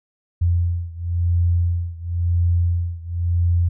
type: beating tone pair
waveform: sine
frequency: 86.1 / 87.06 Hz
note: F2 / F2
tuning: -24 / -5 cents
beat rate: 0.96 Hz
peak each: -19 / -21 dBFS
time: 0.41-3.69 s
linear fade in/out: 10 ms
effects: none